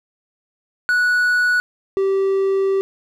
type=tone pair in turn; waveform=triangle; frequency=1471 / 388.4 Hz; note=F#6 / G4; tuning=-11 / -16 cents; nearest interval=octave + major seventh; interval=2305 cents; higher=first; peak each=-12 / -13 dBFS; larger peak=first; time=0.89-1.6 / 1.97-2.81 s; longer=second; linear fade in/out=0 ms; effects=none